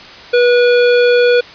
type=tone; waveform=square; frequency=486.5 Hz; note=B4; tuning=26 cents flat; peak=-8 dBFS; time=0.33-1.41 s; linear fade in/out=10 ms; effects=white hiss -34 dBFS RMS until 1.54 s + resampled to 11025 Hz